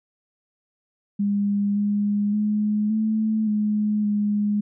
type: tone with pitch steps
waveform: sine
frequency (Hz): 202.6 / 205.3 / 210.5 / 218.1 / 210.7 / 207.2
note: G#3 / G#3 / G#3 / A3 / G#3 / G#3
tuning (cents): -43 / -20 / +24 / -15 / +25 / -4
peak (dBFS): -19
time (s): 1.19-4.61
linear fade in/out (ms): 10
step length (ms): 570
effects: none